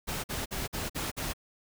pink noise bursts, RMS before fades -34 dBFS, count 6, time 0.07-1.335 s, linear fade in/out 20 ms, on 170 ms, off 49 ms, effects none

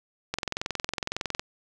click train, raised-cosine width 0.2 ms, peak -11 dBFS, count 24, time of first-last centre 0.34-1.395 s, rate 21.8 Hz, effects none

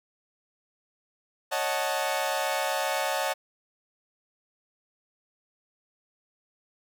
sawtooth chord, D# half-diminished seventh, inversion third, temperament equal, 554.4 / 622.3 / 740 / 880 Hz, C#5 / D#5 / F#5 / A5, 0 / 0 / 0 / 0 cents, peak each -28 dBFS, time 1.51-3.34 s, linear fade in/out 20 ms, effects none

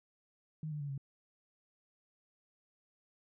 sine tone with pitch steps, 155.56 / 149.22 / 143.14 / 137.31 Hz, D#3 / D3 / D3 / C#3, 0 / +28 / -44 / -16 cents, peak -37 dBFS, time 0.63-0.978 s, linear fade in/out 2 ms, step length 87 ms, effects none

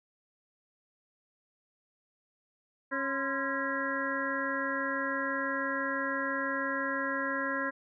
harmonic tone with a mistuned harmonic, 274 Hz, C#4, 20 cents flat, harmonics 1 / 2 / 4 / 5 / 6 / 7, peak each -37 / -37 / -37 / -39 / -34 / -39 dBFS, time 2.91-7.71 s, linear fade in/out 20 ms, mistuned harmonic 4, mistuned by -96 cents, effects none

